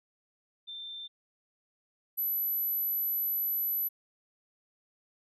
sine tone pair in turn, 3572 / 11949 Hz, A7 / F#9, +25 / +16 cents, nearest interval octave + major sixth, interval 2091 cents, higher second, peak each -39 / -28 dBFS, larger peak second, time 0.67-1.08 / 2.17-3.89 s, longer second, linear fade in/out 20 ms, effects none

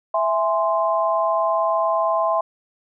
sine chord, E augmented, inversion none, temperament equal with one note detuned, 659.3 / 830.6 / 1043.5 Hz, E5 / G#5 / B#5, 0 / 0 / -5 cents, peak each -20 / -25 / -21 dBFS, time 0.14-2.41 s, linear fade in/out 5 ms, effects none

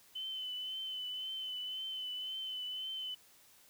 sine tone with vibrato, 3037 Hz, F#7, 44 cents sharp, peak -38 dBFS, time 0.15-3.15 s, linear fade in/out 10 ms, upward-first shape triangle, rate 1.9 Hz, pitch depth 34 cents each way, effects white hiss -63 dBFS RMS until 3.69 s

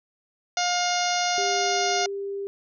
harmonic tone, 711 Hz, F5, 31 cents sharp, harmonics 1 / 2 / 3 / 4 / 5 / 6 / 7 / 8 / 9, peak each -25 / -31 / -32 / -34 / -34 / -34 / -33 / -32 / -33 dBFS, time 0.57-2.06 s, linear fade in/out 2 ms
sine tone, 397.4 Hz, G4, 24 cents sharp, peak -28 dBFS, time 1.38-2.47 s, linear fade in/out 0 ms
effects none

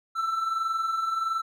triangle tone pair together, 1311.6 / 1333 Hz, E6 / E6, -9 / +19 cents, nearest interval unison, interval 28 cents, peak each -32 / -24 dBFS, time 0.15-1.42 s, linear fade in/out 20 ms, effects none

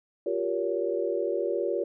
sine chord, G half-diminished seventh, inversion third, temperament just, 352.8 / 392 / 470.4 / 564.5 Hz, F4 / G4 / Bb4 / Db5, +18 / 0 / +16 / +31 cents, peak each -31 dBFS, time 0.26-1.84 s, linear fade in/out 5 ms, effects none

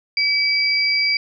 sine tone pair together, 2290 / 4772 Hz, D7 / D8, -44 / +27 cents, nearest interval octave + minor second, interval 1271 cents, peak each -18 / -19 dBFS, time 0.17-1.17 s, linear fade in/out 2 ms, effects none

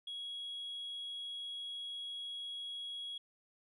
sine tone, 3322 Hz, G#7, in tune, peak -39 dBFS, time 0.07-3.18 s, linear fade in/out 5 ms, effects tanh soft clip ceiling -38 dBFS

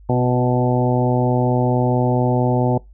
harmonic tone with a mistuned harmonic, 124.5 Hz, B2, 14 cents sharp, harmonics 1 / 2 / 3 / 4 / 5 / 6 / 7, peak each -18 / -21 / -23 / -24 / -25 / -26 / -26 dBFS, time 0.09-2.78 s, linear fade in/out 5 ms, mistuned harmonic 3, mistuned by -22 cents, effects noise-tail reverb RT60 0.2 s tail -23 dB re dry + added 50 Hz sine -41 dBFS peak until 2.93 s

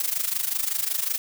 blue noise with amplitude modulation, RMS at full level -23 dBFS, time 0-1.18 s, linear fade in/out 2 ms, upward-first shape sine, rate 25.4 Hz, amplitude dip 80%, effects none

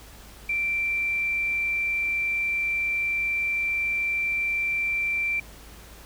sine tone, 2349 Hz, D7, in tune, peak -23 dBFS, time 0.49-5.4 s, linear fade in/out 5 ms, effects added 53 Hz sine -47 dBFS peak until 6.05 s + pink hiss -48 dBFS RMS until 6.05 s

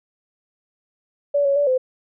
sine tone with pitch steps, 573 / 557 / 577 / 514 Hz, D5 / C#5 / D5 / C5, -43 / +8 / -31 / -31 cents, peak -15 dBFS, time 1.34-1.78 s, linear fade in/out 10 ms, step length 110 ms, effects none

